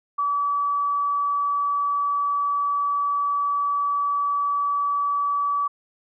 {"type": "tone", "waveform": "sine", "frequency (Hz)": 1147, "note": "D6", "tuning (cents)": -41, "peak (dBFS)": -20, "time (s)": [0.18, 5.68], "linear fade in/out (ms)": 10, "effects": []}